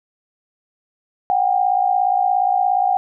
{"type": "tone pair together", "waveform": "sine", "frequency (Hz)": [734.9, 792], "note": ["F#5", "G5"], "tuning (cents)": [-12, 18], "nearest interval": "minor second", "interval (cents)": 130, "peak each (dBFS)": -17, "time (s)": [1.3, 2.97], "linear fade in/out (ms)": 0, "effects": []}